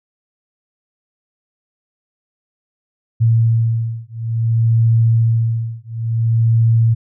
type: beating tone pair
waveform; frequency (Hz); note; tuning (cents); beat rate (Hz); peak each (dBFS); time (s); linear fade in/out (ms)
sine; 114 / 114.57; A#2 / A#2; -38 / -30; 0.57; -15; 3.2-6.95; 20
effects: none